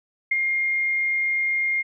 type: tone with ADSR envelope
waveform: sine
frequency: 2124 Hz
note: C7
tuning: 25 cents sharp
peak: -16 dBFS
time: 0.31-1.83 s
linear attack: 8 ms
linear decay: 20 ms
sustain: -4 dB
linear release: 25 ms
effects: none